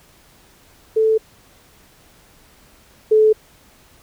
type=tone pair in turn; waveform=sine; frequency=440.2 / 433.1 Hz; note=A4 / A4; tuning=+1 / -27 cents; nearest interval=unison; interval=28 cents; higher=first; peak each=-12 / -9 dBFS; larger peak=second; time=0.96-1.18 / 3.11-3.33 s; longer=neither; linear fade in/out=10 ms; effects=pink hiss -51 dBFS RMS until 4.02 s